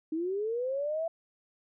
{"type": "linear sweep", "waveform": "sine", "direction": "up", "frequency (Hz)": [307.5, 670], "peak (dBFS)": -29, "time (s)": [0.12, 1.08], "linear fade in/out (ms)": 5, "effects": []}